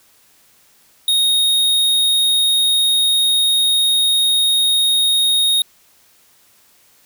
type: tone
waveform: square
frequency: 3729 Hz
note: A#7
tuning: in tune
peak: -13 dBFS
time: 1.08-5.62 s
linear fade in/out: 2 ms
effects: white hiss -53 dBFS RMS until 7.05 s